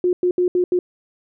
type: tone bursts at uneven times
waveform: sine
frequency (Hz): 359.1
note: F4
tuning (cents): +48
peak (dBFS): -14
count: 5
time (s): 0.04-0.13 / 0.23-0.31 / 0.38-0.48 / 0.55-0.64 / 0.72-0.79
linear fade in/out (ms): 2
effects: none